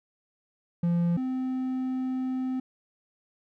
triangle tone pair in turn, 171.9 / 258.2 Hz, F3 / C4, -27 / -23 cents, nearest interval perfect fifth, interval 704 cents, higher second, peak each -20 / -25 dBFS, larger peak first, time 0.83-1.17 / 1.17-2.6 s, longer second, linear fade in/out 5 ms, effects none

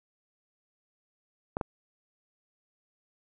clicks, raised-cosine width 1 ms, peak -16 dBFS, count 2, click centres 1.569 / 1.612 s, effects none

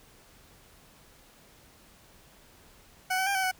20% pulse tone with pitch steps, 745 / 759 / 796 / 761 / 745 Hz, F#5 / F#5 / G5 / F#5 / F#5, +12 / +44 / +26 / +48 / +12 cents, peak -21 dBFS, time 3.1-3.515 s, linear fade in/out 10 ms, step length 83 ms, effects pink hiss -57 dBFS RMS until 3.59 s

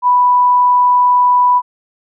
sine tone, 987.8 Hz, B5, in tune, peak -7 dBFS, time 0.02-1.62 s, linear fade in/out 50 ms, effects none

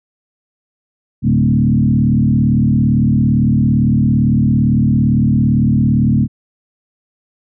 sine tone with frequency modulation, 174.61 Hz, F3, in tune, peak -9 dBFS, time 1.22-6.28 s, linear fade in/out 50 ms, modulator 37.7 Hz, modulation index 2.1, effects none

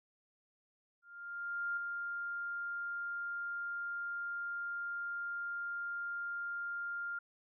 sine tone with ADSR envelope, 1400 Hz, F6, 4 cents sharp, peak -33 dBFS, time 1.02-7.19 s, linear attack 750 ms, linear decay 5 ms, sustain -4 dB, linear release 6 ms, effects none

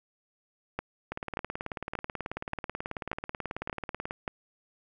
two click trains, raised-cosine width 0.5 ms, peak -19 / -16 dBFS, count 56 / 7, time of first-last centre 1.12-4.109 / 0.79-4.278 s, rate 18.4 / 1.72 Hz, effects none

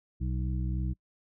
harmonic tone, 63.2 Hz, B1, 41 cents sharp, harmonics 1 / 2 / 3 / 5, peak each -30 / -34 / -38 / -43 dBFS, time 0.2-0.94 s, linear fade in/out 20 ms, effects noise-tail reverb RT60 0.1 s tail -25 dB re dry

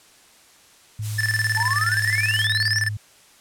sine tone with pitch glide, 106.9 to 104.88 Hz, A2 to G#2, -49 to +17 cents, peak -25 dBFS, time 0.99-2.97 s, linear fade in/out 5 ms, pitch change -34 cents, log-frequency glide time 1.63-2.15 s
blue noise, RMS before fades -32 dBFS, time 1.01-2.48 s, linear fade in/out 50 ms
square tone with tremolo, 1760 Hz, A6, in tune, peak -19 dBFS, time 1.18-2.89 s, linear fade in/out 10 ms, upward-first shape square, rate 19 Hz, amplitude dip 75%
sine exponential sweep, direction up, 853 to 5900 Hz, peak -24 dBFS, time 1.56-2.81 s, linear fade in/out 20 ms
effects white hiss -52 dBFS RMS until 3.4 s + low-pass 10000 Hz 12 dB/octave

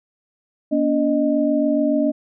sine tone cluster, 239.9 / 287 / 616 Hz, A#3 / D4 / D#5, +50 / -40 / -17 cents, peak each -22 / -18 / -21 dBFS, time 0.71-2.12 s, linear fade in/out 20 ms, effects none

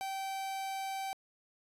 45% pulse tone, 775 Hz, G5, 20 cents flat, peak -36 dBFS, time 0.01-1.13 s, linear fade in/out 0 ms, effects resampled to 32000 Hz

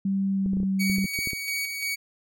sine tone with pitch glide, 194.8 to 192.34 Hz, G3 to G3, -11 to -33 cents, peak -22 dBFS, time 0.05-1.06 s, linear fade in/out 5 ms, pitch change -22 cents, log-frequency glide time 0.32-0.51 s
clicks, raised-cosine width 3 ms, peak -22 dBFS, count 11, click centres 0.461 / 0.534 / 0.57 / 0.602 / 0.632 / 0.899 / 0.984 / 1.043 / 1.189 / 1.273 / 1.333 s
sawtooth tone with tremolo, 2253 Hz, C#7, 28 cents sharp, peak -23 dBFS, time 0.79-1.96 s, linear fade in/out 20 ms, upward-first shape square, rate 2.9 Hz, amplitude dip 40%
effects none

